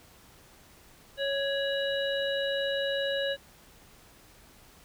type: harmonic tone with a mistuned harmonic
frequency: 554.4 Hz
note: C#5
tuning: in tune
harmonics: 1 / 3 / 5 / 7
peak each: -29 / -34 / -36 / -37 dBFS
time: 1.17-3.37 s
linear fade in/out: 50 ms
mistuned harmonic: 5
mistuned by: +83 cents
effects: pink hiss -56 dBFS RMS until 4.84 s